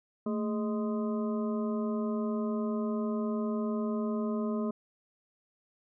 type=harmonic tone with a mistuned harmonic; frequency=207.7 Hz; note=G#3; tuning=in tune; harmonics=1 / 2 / 3 / 5 / 6; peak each=-30 / -36 / -40 / -44 / -46 dBFS; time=0.26-4.71 s; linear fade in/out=5 ms; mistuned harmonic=1; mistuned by=+110 cents; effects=none